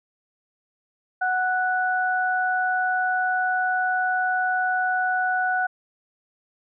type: tone pair together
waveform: sine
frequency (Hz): 740 / 1480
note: F#5 / F#6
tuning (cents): 0 / 0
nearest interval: octave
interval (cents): 1200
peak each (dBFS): -23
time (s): 1.21-5.67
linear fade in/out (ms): 10
effects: none